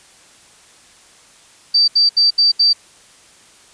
sine tone bursts, 4650 Hz, D8, 18 cents flat, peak -9 dBFS, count 5, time 1.74-2.732 s, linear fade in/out 10 ms, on 140 ms, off 73 ms, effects white hiss -47 dBFS RMS until 3.73 s + resampled to 22050 Hz

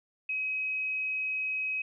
sine tone, 2540 Hz, D#7, 35 cents sharp, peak -29 dBFS, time 0.29-1.82 s, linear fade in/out 5 ms, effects none

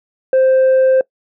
sine tone with tanh clipping, 523.3 Hz, C5, in tune, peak -9 dBFS, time 0.33-1.01 s, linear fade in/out 2 ms, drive 2 dB, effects noise-tail reverb RT60 0.1 s tail -22 dB re dry

